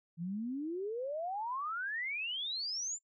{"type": "exponential sweep", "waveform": "sine", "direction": "up", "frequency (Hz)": [161, 7370], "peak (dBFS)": -35, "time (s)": [0.17, 2.99], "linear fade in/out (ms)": 50, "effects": ["noise-tail reverb RT60 0.1 s tail -24 dB re dry"]}